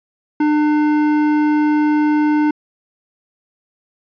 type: tone with hard clipping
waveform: sine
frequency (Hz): 300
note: D4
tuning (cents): +37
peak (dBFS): -14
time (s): 0.4-2.51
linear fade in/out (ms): 5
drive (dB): 12
effects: resampled to 11025 Hz

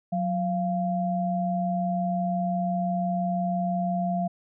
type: tone pair together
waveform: sine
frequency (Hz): 182.6 / 691.6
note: F#3 / F5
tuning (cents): -23 / -17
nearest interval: octave + major seventh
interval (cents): 2306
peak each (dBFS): -26 / -27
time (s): 0.12-4.28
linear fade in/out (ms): 10
effects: none

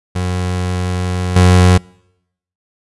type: tone with level steps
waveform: 30% pulse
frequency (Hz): 90.6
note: F#2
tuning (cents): -36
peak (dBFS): -13 / -3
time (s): 0.15-1.78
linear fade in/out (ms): 10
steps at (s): 1.36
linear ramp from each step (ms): 2
effects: noise-tail reverb RT60 0.8 s tail -26 dB re dry + resampled to 24000 Hz

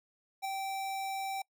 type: tone with ADSR envelope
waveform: square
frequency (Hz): 777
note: G5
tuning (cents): -16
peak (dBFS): -32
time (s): 0.42-1.42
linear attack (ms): 29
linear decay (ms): 6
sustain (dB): -3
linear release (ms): 5
effects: noise-tail reverb RT60 0.1 s tail -25 dB re dry

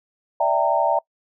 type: chord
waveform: sine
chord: E half-diminished seventh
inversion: third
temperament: equal with one note detuned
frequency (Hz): 587.3 / 659.3 / 784 / 918.4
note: D5 / E5 / G5 / Bb5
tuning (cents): 0 / 0 / 0 / -26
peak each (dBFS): -23 / -21 / -23 / -21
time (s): 0.4-0.99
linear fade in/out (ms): 5
effects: noise-tail reverb RT60 0.1 s tail -25 dB re dry

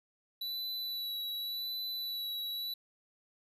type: tone with vibrato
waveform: square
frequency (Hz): 3951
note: B7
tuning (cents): 0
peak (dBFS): -36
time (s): 0.41-2.74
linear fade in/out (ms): 5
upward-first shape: sine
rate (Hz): 0.88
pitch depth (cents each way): 21
effects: none

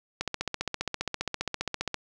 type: click train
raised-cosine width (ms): 0.2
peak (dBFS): -12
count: 27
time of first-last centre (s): 0.21-1.943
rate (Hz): 15
effects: none

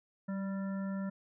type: harmonic tone with a mistuned harmonic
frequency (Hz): 196.1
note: G3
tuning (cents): +1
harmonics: 1 / 3 / 5 / 7 / 9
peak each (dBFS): -34 / -46 / -53 / -51 / -54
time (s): 0.28-1.1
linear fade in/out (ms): 10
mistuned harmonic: 1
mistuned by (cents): -24
effects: none

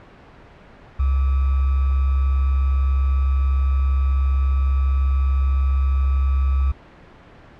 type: tone with sample-and-hold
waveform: sine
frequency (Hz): 67.4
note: C#2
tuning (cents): -48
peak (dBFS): -15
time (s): 0.99-6.72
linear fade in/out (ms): 10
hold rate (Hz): 1225
effects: pink hiss -45 dBFS RMS until 7.59 s + low-pass 2000 Hz 12 dB/octave

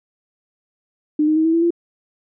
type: tone with pitch steps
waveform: sine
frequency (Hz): 302.3 / 309.7 / 317.3 / 325.1 / 333.1 / 341.3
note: D#4 / D#4 / D#4 / E4 / E4 / F4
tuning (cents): -50 / -8 / +34 / -24 / +18 / -40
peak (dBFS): -13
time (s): 1.19-1.706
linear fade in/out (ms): 5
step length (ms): 86
effects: none

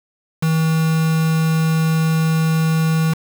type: tone with quantisation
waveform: triangle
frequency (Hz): 160.5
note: E3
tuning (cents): -46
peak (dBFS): -12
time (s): 0.42-3.14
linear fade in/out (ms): 10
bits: 4
effects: none

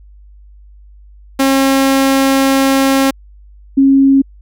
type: tone pair in turn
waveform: sawtooth / sine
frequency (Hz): 270 / 272.2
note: C#4 / C#4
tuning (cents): -45 / -31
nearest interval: unison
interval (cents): 14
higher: second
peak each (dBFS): -5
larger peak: neither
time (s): 1.39-3.11 / 3.77-4.22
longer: first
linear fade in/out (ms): 10
effects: added 50 Hz sine -37 dBFS peak until 4.41 s

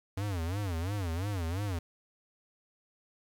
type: tone with vibrato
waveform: square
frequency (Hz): 91.9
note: F#2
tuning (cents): -11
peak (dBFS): -32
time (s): 0.17-1.79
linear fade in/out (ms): 5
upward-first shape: sine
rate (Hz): 2.9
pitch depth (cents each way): 220
effects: 10-bit

